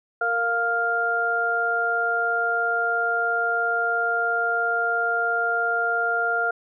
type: tone cluster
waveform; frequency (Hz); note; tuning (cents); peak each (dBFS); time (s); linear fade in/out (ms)
sine; 463 / 700 / 1400; A#4 / F5 / F6; -12 / +4 / +4; -29 / -26 / -22; 0.21-6.51; 5
effects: none